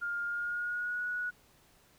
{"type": "tone with pitch glide", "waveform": "sine", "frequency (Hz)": [1409, 1463.8], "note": ["F6", "F#6"], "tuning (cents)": [15, -19], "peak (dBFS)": -32, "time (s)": [0.01, 1.31], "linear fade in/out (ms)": 20, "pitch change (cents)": 66, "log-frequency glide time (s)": [0.25, 1.03], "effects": ["pink hiss -64 dBFS RMS until 1.98 s"]}